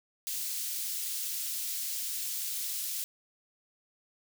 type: high-pass noise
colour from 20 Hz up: white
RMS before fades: -35 dBFS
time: 0.27-3.04 s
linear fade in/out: 0 ms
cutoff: 3800 Hz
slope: 12 dB/octave
effects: none